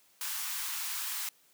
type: high-pass noise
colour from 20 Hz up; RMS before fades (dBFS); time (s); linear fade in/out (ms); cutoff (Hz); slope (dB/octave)
white; -36; 0.21-1.29; 2; 880; 48
effects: white hiss -65 dBFS RMS until 1.53 s + high-pass 150 Hz 12 dB/octave